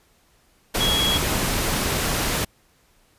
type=tone in noise; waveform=sine; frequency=3322 Hz; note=G#7; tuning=in tune; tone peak=-20 dBFS; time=0.8-1.18 s; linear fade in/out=10 ms; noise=pink; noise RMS=-23 dBFS; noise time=0.74-2.45 s; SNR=0 dB; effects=pink hiss -60 dBFS RMS until 3.18 s + resampled to 32000 Hz